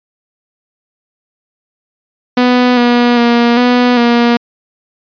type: tone with pitch steps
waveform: sawtooth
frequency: 248 / 241.4 / 237 / 246.1 / 237.4 Hz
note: B3 / B3 / A#3 / B3 / A#3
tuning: +7 / -39 / +29 / -6 / +32 cents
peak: -3 dBFS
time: 2.37-4.37 s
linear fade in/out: 5 ms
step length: 400 ms
effects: resampled to 11025 Hz